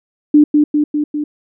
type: tone with echo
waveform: sine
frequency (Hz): 297.3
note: D4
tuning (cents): +21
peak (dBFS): -4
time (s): 0.34-0.44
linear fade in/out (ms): 5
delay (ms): 200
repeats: 4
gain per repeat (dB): -3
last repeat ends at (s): 1.24
effects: none